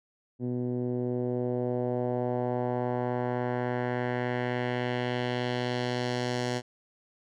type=tone with low-pass filter sweep; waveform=10% pulse; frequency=123.47 Hz; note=B2; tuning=in tune; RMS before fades=-30 dBFS; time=0.39-6.62 s; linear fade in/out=50 ms; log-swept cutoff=280 to 6300 Hz; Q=1.4; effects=none